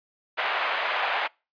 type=band-pass noise; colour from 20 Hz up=pink; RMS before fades=-27 dBFS; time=0.37-1.28 s; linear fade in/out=20 ms; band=650 to 3000 Hz; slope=24 dB/octave; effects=noise-tail reverb RT60 0.3 s tail -26 dB re dry + resampled to 11025 Hz